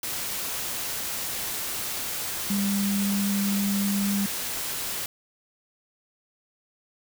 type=tone in noise; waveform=sine; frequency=200 Hz; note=G3; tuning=35 cents sharp; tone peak=-23 dBFS; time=2.5-4.26 s; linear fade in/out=2 ms; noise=white; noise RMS=-31 dBFS; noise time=0.03-5.06 s; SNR=+5 dB; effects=none